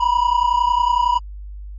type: tone pair together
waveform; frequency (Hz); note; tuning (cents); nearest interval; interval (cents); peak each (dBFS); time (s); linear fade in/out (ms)
triangle; 958.1 / 989; A#5 / B5; +47 / +2; minor second; 55; -15; 0-1.19; 10
effects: added 50 Hz sine -30 dBFS peak until 1.78 s + MP3 32 kbps